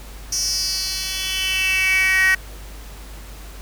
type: tone with high-pass filter sweep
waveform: 10% pulse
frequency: 378 Hz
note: F#4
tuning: 37 cents sharp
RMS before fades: -20 dBFS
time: 0.32-2.35 s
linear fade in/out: 5 ms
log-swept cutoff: 5800 to 1800 Hz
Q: 6.1
effects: added 50 Hz sine -35 dBFS peak until 3.61 s + pink hiss -42 dBFS RMS until 3.61 s